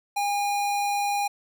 square tone, 813 Hz, G#5, 37 cents flat, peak -24 dBFS, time 0.16-1.28 s, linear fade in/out 10 ms, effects none

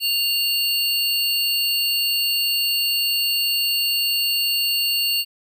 square tone pair together, 2794 / 4435 Hz, F7 / C#8, 0 / 0 cents, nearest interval minor sixth, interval 800 cents, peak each -22 dBFS, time 0-5.25 s, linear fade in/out 50 ms, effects none

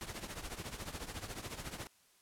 pink noise with tremolo, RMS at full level -41 dBFS, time 0.01-1.87 s, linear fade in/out 0 ms, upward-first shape triangle, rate 14 Hz, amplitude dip 80%, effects white hiss -68 dBFS RMS until 2.21 s + low-pass 12000 Hz 12 dB/octave

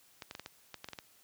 clicks, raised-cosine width 0.2 ms, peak -25 dBFS, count 10, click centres 0.222 / 0.311 / 0.351 / 0.396 / 0.461 / 0.743 / 0.844 / 0.887 / 0.933 / 0.988 s, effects white hiss -64 dBFS RMS until 1.23 s + high-pass 60 Hz 12 dB/octave

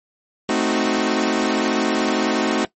sawtooth chord, A diminished seventh, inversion none, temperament equal, 220 / 261.6 / 311.1 / 370 Hz, A3 / C4 / Eb4 / Gb4, 0 / 0 / 0 / 0 cents, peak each -19 dBFS, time 0.49-2.65 s, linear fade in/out 2 ms, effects noise-tail reverb RT60 0.1 s tail -17 dB re dry + MP3 32 kbps

